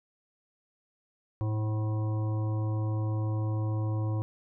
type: harmonic tone with a mistuned harmonic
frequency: 108.3 Hz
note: A2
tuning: 27 cents flat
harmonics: 1 / 3 / 5 / 7 / 9 / 10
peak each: -27 / -38 / -43 / -48 / -47 / -50 dBFS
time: 1.41-4.22 s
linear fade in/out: 0 ms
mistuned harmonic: 5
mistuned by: -24 cents
effects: none